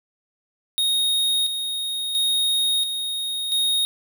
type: tone with tremolo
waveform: square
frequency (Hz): 3729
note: A#7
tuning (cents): 0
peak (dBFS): -19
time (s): 0.78-3.85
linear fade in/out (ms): 0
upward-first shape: square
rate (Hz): 0.73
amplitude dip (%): 50
effects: none